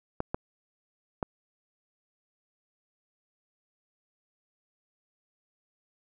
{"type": "clicks", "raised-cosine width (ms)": 1, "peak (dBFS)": -15, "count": 3, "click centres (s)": [0.204, 0.345, 1.228], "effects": []}